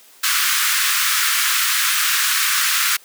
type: high-pass noise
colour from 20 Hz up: pink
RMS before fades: -18 dBFS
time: 0.23-2.97 s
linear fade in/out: 10 ms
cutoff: 1200 Hz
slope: 48 dB/octave
effects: white hiss -48 dBFS RMS until 3.04 s + high-pass 300 Hz 12 dB/octave